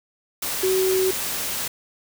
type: tone in noise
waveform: sine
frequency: 376.3 Hz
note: F#4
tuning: 29 cents sharp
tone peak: -18 dBFS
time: 0.63-1.11 s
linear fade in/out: 5 ms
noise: white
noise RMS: -27 dBFS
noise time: 0.42-1.68 s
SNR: +6 dB
effects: none